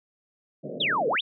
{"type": "band-pass noise", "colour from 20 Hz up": "white", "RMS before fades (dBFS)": -36, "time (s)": [0.63, 1.16], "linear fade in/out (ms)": 20, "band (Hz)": [130, 640], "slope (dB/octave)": 96}
{"type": "exponential two-way sweep", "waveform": "sine", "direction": "down then up", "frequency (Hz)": [3951, 416.1, 3951], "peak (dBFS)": -22, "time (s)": [0.8, 1.21], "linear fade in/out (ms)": 10, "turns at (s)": 1.08}
{"effects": []}